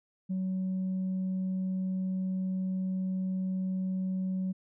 sine tone, 187.3 Hz, F#3, 21 cents sharp, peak -27 dBFS, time 0.29-4.53 s, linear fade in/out 20 ms, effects tanh soft clip ceiling -27 dBFS

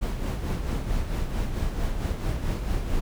brown noise with tremolo, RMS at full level -25 dBFS, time 0.01-3.01 s, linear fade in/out 20 ms, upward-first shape sine, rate 4.5 Hz, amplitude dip 50%, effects none

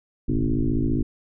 sine tone with frequency modulation, 131.1 Hz, C3, 4 cents sharp, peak -19 dBFS, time 0.28-1.03 s, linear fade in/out 10 ms, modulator 54.9 Hz, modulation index 3.7, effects none

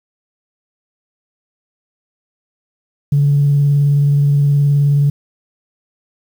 sine tone with vibrato, 143.1 Hz, D3, 45 cents flat, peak -8 dBFS, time 3.12-5.1 s, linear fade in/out 5 ms, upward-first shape sine, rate 19 Hz, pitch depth 18 cents each way, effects tanh soft clip ceiling -5 dBFS + 7-bit

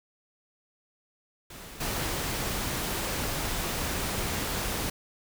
pink noise with level steps, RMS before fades -44 / -31 dBFS, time 1.5-4.9 s, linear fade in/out 5 ms, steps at 1.8 s, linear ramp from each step 10 ms, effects none

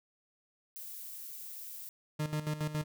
violet noise, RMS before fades -45 dBFS, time 0.76-1.89 s, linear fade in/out 0 ms
40% pulse tone with tremolo, 152 Hz, D#3, 40 cents flat, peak -30 dBFS, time 2.19-2.84 s, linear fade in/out 10 ms, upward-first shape square, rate 7.2 Hz, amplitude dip 70%
effects none

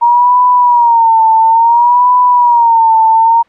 sine tone with vibrato, 940 Hz, A#5, 14 cents sharp, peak -4 dBFS, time 0.01-3.43 s, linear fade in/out 20 ms, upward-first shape sine, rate 0.58 Hz, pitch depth 94 cents each way, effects white hiss -49 dBFS RMS until 3.48 s + low-pass 2000 Hz 12 dB/octave

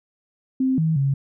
sine tone with pitch steps, 261.6 / 160.1 / 137.7 Hz, C4 / D#3 / C#3, 0 / +50 / -11 cents, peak -17 dBFS, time 0.6-1.14 s, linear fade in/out 5 ms, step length 180 ms, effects none

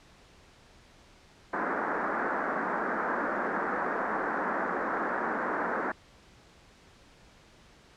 white band-pass noise, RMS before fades -31 dBFS, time 1.53-5.92 s, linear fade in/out 5 ms, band 190 to 1700 Hz, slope 48 dB/octave, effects pink hiss -57 dBFS RMS until 7.96 s + low-pass 6000 Hz 12 dB/octave

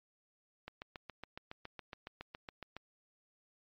click train, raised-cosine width 0.3 ms, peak -28 dBFS, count 16, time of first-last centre 0.68-2.766 s, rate 7.19 Hz, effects low-pass 5000 Hz 12 dB/octave + MP3 48 kbps

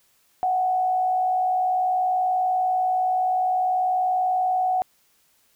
sine tone with frequency modulation, 740 Hz, F#5, in tune, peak -19 dBFS, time 0.43-4.82 s, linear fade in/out 0 ms, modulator 60.5 Hz, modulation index 0.33, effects white hiss -63 dBFS RMS until 5.55 s

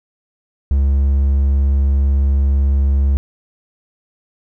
triangle tone, 69 Hz, C#2, 7 cents flat, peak -9 dBFS, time 0.71-3.17 s, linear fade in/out 0 ms, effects none

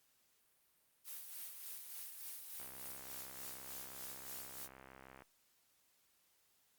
blue noise with tremolo, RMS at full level -47 dBFS, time 1.04-4.69 s, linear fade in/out 50 ms, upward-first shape sine, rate 3.4 Hz, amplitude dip 45%
click train, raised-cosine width 0.5 ms, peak -40 dBFS, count 174, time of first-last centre 2.6-5.221 s, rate 66 Hz
effects white hiss -75 dBFS RMS until 6.78 s + Opus 48 kbps

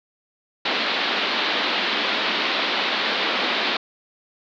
white band-pass noise, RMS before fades -23 dBFS, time 0.65-3.77 s, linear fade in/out 5 ms, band 200 to 4200 Hz, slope 48 dB/octave, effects none

